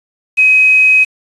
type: tone with quantisation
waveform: sine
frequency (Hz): 2530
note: D#7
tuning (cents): +28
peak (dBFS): -5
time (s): 0.37-1.05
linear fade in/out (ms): 20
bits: 5
effects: resampled to 24000 Hz